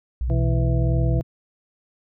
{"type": "tone", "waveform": "sine", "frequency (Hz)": 61.1, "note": "B1", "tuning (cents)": -18, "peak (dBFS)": -21, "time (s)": [0.21, 1.2], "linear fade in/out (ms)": 0}
{"type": "tone with pitch glide", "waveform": "sine", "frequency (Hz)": [123.47, 124.4], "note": ["B2", "B2"], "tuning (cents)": [0, 13], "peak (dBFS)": -20, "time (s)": [0.27, 1.23], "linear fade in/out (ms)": 50, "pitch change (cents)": 13, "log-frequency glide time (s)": [0.69, 1]}
{"type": "harmonic tone", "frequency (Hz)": 165.2, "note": "E3", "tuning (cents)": 4, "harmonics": [1, 2, 3, 4], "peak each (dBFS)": [-27, -30, -32, -33], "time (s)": [0.3, 1.21], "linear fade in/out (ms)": 0}
{"effects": []}